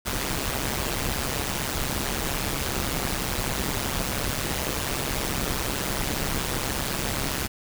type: noise with amplitude modulation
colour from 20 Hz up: pink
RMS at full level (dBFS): -24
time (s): 0.05-7.48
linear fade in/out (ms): 20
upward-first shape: sine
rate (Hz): 136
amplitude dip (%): 85
effects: none